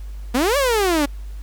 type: exponential two-way sweep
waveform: sawtooth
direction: up then down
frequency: 229.8 to 585 to 276.3 Hz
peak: -12 dBFS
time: 0.34-1.06 s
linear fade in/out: 10 ms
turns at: 0.57 s
effects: added 50 Hz sine -29 dBFS peak until 1.42 s + pink hiss -52 dBFS RMS until 1.42 s